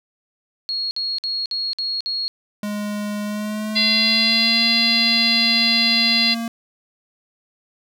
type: tone bursts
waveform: sine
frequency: 4305 Hz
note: C8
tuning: 49 cents sharp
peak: -21 dBFS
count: 6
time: 0.69-2.28 s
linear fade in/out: 0 ms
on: 220 ms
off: 54 ms
type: tone with pitch glide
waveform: square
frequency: 207.7 to 230.5 Hz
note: G#3 to A#3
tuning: 0 to -19 cents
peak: -24 dBFS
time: 2.63-6.48 s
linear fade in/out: 2 ms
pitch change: +181 cents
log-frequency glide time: 3.24-4.66 s
type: harmonic tone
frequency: 686 Hz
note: F5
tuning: 31 cents flat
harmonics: 3 / 4 / 5 / 6 / 7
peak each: -23 / -24 / -24 / -18 / -21 dBFS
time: 3.75-6.35 s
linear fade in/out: 20 ms
effects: none